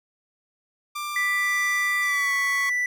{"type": "tone with pitch glide", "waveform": "sawtooth", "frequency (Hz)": [1185, 1112], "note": ["D6", "C#6"], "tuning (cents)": [15, 5], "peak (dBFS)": -25, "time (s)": [0.95, 2.7], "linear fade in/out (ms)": 10, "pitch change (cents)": -110, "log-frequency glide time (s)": [2.01, 2.32]}
{"type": "tone", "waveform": "triangle", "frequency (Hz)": 1975.5, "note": "B6", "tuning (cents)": 0, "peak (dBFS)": -20, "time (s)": [1.16, 2.86], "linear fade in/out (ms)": 2}
{"effects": []}